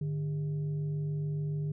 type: tone with frequency modulation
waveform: sine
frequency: 150 Hz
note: D3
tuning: 37 cents sharp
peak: -30 dBFS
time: 0.01-1.72 s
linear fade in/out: 5 ms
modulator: 253 Hz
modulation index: 0.33
effects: none